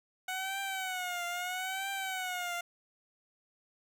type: tone with vibrato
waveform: 15% pulse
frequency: 740 Hz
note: F#5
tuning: in tune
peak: -28 dBFS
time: 0.28-2.61 s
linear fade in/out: 5 ms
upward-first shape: triangle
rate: 0.77 Hz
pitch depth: 110 cents each way
effects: none